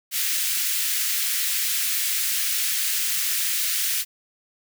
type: high-pass noise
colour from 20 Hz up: white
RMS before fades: -24 dBFS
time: 0.11-4.05 s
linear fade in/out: 50 ms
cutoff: 1700 Hz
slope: 24 dB/octave
effects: none